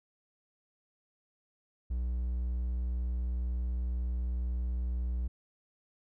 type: tone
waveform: triangle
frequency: 61 Hz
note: B1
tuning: 21 cents flat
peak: -28 dBFS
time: 1.9-5.28 s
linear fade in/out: 10 ms
effects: none